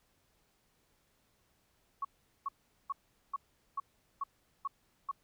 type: tone bursts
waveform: sine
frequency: 1112 Hz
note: C#6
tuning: 5 cents sharp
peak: -32 dBFS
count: 8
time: 2.02-5.114 s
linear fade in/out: 5 ms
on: 28 ms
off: 410 ms
effects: pink hiss -73 dBFS RMS until 5.23 s